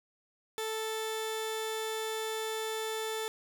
sawtooth tone pair together, 440 / 1760 Hz, A4 / A6, 0 / 0 cents, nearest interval 2 octaves, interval 2400 cents, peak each -30 / -35 dBFS, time 0.58-3.28 s, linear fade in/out 0 ms, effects none

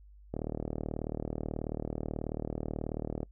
click train, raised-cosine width 2 ms, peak -21 dBFS, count 112, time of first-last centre 0.34-3.231 s, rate 38.4 Hz, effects noise-tail reverb RT60 0.1 s tail -25 dB re dry + added 50 Hz sine -52 dBFS peak until 3.31 s

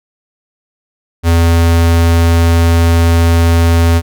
square tone, 83.9 Hz, E2, 31 cents sharp, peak -7 dBFS, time 1.23-4.02 s, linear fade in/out 50 ms, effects none

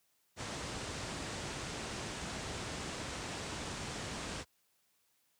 pink low-pass noise, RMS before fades -41 dBFS, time 0.36-4.45 s, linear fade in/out 50 ms, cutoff 8800 Hz, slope 48 dB/octave, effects white hiss -75 dBFS RMS until 5.39 s + high-pass 60 Hz 12 dB/octave

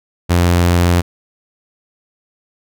sawtooth tone, 87.31 Hz, F2, in tune, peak -6 dBFS, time 0.29-1.02 s, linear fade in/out 20 ms, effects none

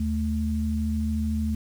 sine tone pair together, 77.2 / 218.4 Hz, D#2 / A3, -13 / -13 cents, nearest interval octave + tritone, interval 1800 cents, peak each -26 dBFS, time 0-1.55 s, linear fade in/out 5 ms, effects 8-bit

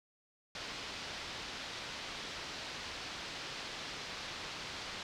white low-pass noise, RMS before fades -44 dBFS, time 0.55-5.03 s, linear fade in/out 2 ms, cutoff 4900 Hz, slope 24 dB/octave, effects none

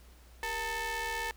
sawtooth ring-modulated tone, 434.1 Hz, A4, 23 cents flat, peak -26 dBFS, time 0.43-1.31 s, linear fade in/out 0 ms, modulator 1340 Hz, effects added 60 Hz sine -54 dBFS peak until 1.36 s + pink hiss -61 dBFS RMS until 1.36 s

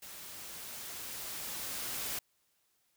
white noise with level ramp, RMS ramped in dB -48 to -37 dBFS, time 0.02-2.19 s, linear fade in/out 5 ms, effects white hiss -75 dBFS RMS until 2.96 s

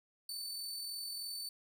sawtooth tone with amplitude modulation, 4521 Hz, C#8, 33 cents sharp, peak -36 dBFS, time 0.29-1.49 s, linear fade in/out 2 ms, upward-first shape sine, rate 43.3 Hz, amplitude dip 30%, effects none

